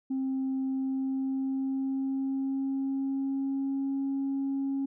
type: tone with pitch glide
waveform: sine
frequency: 265.2 to 273.4 Hz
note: C4 to C#4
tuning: +23 to -24 cents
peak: -26 dBFS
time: 0.1-4.86 s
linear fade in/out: 10 ms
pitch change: +53 cents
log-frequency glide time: 0.64-4 s
effects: tanh soft clip ceiling -25 dBFS